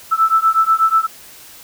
sine beating tone pair, 1315 / 1323.2 Hz, E6 / E6, -5 / +6 cents, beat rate 8.2 Hz, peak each -14 dBFS, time 0.11-1.07 s, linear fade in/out 20 ms, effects white hiss -40 dBFS RMS until 1.63 s

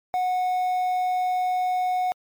triangle tone with quantisation, 733 Hz, F#5, 16 cents flat, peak -19 dBFS, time 0.14-2.12 s, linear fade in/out 0 ms, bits 7, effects MP3 96 kbps

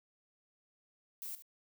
violet noise with echo, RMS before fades -43 dBFS, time 1.22-1.35 s, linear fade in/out 0 ms, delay 72 ms, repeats 1, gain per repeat -12 dB, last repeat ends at 1.422 s, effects none

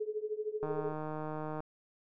sine tone with tremolo, 427 Hz, G#4, 48 cents sharp, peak -30 dBFS, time 0-0.93 s, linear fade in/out 10 ms, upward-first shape triangle, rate 13 Hz, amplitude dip 95%
click train, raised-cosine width 1 ms, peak -26 dBFS, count 151, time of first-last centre 0.63-1.604 s, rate 154 Hz
effects none

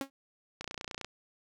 sawtooth tone with exponential decay, 273 Hz, C#4, 26 cents flat, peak -26 dBFS, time 0.01-0.1 s, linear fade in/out 1 ms, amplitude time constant 19 ms
click train, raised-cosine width 0.2 ms, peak -21 dBFS, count 14, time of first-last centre 0.61-1.046 s, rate 29.8 Hz
effects none

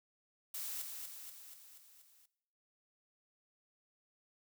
blue noise with echo, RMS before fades -42 dBFS, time 0.54-0.82 s, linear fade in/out 5 ms, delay 240 ms, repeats 6, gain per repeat -4 dB, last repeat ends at 2.26 s, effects noise-tail reverb RT60 0.8 s tail -19 dB re dry

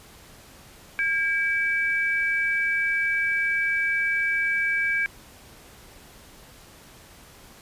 sine tone pair together, 1618 / 2300 Hz, G#6 / D7, -46 / -37 cents, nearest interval tritone, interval 609 cents, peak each -24 dBFS, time 0.99-5.06 s, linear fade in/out 0 ms, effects pink hiss -49 dBFS RMS until 7.61 s + resampled to 32000 Hz

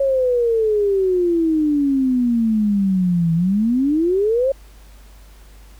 sine exponential two-way sweep, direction down then up, 554.4 to 162.7 to 554.4 Hz, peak -14 dBFS, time 0-4.52 s, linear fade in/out 5 ms, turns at 3.34 s, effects added 50 Hz sine -41 dBFS peak until 5.79 s + pink hiss -51 dBFS RMS until 5.79 s

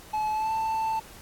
triangle tone with pitch glide, 859 to 885.7 Hz, A5 to A5, -42 to +11 cents, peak -23 dBFS, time 0.13-1 s, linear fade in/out 10 ms, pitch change +53 cents, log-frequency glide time 0.31-0.53 s, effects pink hiss -48 dBFS RMS until 1.21 s + AAC 64 kbps

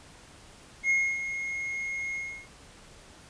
triangle tone with ADSR envelope, 2153 Hz, C7, 49 cents sharp, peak -19 dBFS, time 0.83-2.48 s, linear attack 67 ms, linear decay 280 ms, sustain -10 dB, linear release 330 ms, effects pink hiss -52 dBFS RMS until 3.29 s + resampled to 22050 Hz

